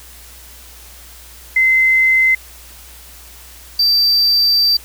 sine / triangle tone pair in turn, 2062 / 4667 Hz, C7 / D8, -26 / -12 cents, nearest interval octave + major second, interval 1414 cents, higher second, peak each -9 dBFS, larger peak neither, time 1.56-2.35 / 3.79-4.77 s, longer second, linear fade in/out 5 ms, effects added 60 Hz sine -41 dBFS peak until 4.84 s + white hiss -40 dBFS RMS until 4.84 s

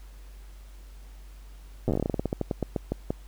slowing click train, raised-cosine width 2 ms, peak -13 dBFS, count 22, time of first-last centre 1.88-3.105 s, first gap 8 ms, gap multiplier 1.17, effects added 48 Hz sine -43 dBFS peak until 3.27 s + pink hiss -58 dBFS RMS until 3.27 s

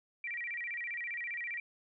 sine tone with vibrato, 2115 Hz, C7, 18 cents sharp, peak -36 dBFS, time 0.24-1.6 s, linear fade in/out 2 ms, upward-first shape square, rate 15 Hz, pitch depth 180 cents each way, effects none

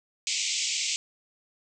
white band-pass noise, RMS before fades -29 dBFS, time 0.27-0.96 s, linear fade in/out 0 ms, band 2100 to 7800 Hz, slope 96 dB/octave, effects none

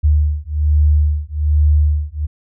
sine beating tone pair, 74.5 / 75.7 Hz, D2 / D#2, +25 / -47 cents, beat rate 1.2 Hz, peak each -14 dBFS, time 0.03-2.27 s, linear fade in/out 20 ms, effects none

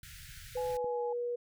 pink band-stop noise, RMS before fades -49 dBFS, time 0.03-0.77 s, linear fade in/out 2 ms, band 160 to 1400 Hz, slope 96 dB/octave
sine tone with pitch glide, 500 to 482.4 Hz, B4 to B4, +21 to -41 cents, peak -32 dBFS, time 0.55-1.36 s, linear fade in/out 10 ms, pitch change -62 cents, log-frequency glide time 0.69-1.01 s
sine tone, 840 Hz, G#5, 19 cents sharp, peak -38 dBFS, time 0.57-1.13 s, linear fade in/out 5 ms
click, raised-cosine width 2 ms, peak -35 dBFS, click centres 0.844 s
effects none

